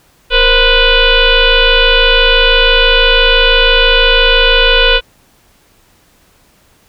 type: tone with frequency modulation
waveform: sine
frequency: 1473 Hz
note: F#6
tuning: 8 cents flat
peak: -5 dBFS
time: 0.3-5.01 s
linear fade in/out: 50 ms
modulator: 500 Hz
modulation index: 4.1
effects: pink hiss -50 dBFS RMS until 6.88 s